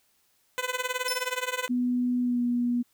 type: tone with tremolo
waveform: 10% pulse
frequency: 504 Hz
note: B4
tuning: 35 cents sharp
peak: -16 dBFS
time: 0.58-1.68 s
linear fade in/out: 0 ms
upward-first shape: triangle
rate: 19 Hz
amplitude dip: 95%
type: tone with exponential decay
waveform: sawtooth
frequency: 5280 Hz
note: E8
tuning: 2 cents sharp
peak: -23 dBFS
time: 1.08-1.43 s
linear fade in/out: 1 ms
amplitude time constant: 75 ms
type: tone with pitch glide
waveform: sine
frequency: 246.9 to 242.1 Hz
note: B3 to B3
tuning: 0 to -34 cents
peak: -23 dBFS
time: 1.69-2.83 s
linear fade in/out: 20 ms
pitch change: -34 cents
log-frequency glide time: 2.21-2.41 s
effects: white hiss -68 dBFS RMS until 2.93 s